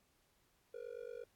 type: tone with amplitude modulation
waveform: triangle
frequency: 478.6 Hz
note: A#4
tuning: 46 cents sharp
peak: -39 dBFS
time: 0.74-1.24 s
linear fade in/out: 5 ms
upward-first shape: sine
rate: 48.7 Hz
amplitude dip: 100%
effects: pink hiss -75 dBFS RMS until 1.35 s + AAC 64 kbps